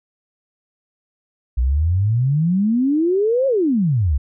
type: exponential two-way sweep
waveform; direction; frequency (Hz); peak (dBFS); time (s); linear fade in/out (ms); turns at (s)
sine; up then down; 58.27 to 554.4 to 63.3; -14; 1.57-4.18; 10; 3.47
effects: none